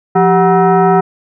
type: tone with frequency modulation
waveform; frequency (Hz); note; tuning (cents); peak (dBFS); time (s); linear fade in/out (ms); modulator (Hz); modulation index
sine; 174.61; F3; 0; -6; 0.15-1.01; 10; 565; 1.6
effects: none